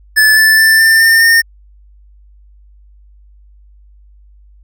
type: tone with pitch steps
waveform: square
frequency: 1738 / 1755.2 / 1772.5 / 1790 / 1807.6 / 1825.5 Hz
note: A6 / A6 / A6 / A6 / A6 / A#6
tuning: -22 / -5 / +12 / +29 / +46 / -37 cents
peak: -6 dBFS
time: 0.16-1.42 s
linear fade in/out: 20 ms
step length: 210 ms
effects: added 50 Hz sine -40 dBFS peak until 4.63 s